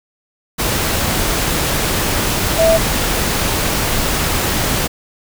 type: tone in noise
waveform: sine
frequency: 655 Hz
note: E5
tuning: 11 cents flat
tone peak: -9 dBFS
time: 2.58-2.78 s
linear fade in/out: 20 ms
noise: pink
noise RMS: -17 dBFS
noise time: 0.58-4.88 s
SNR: +5 dB
effects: none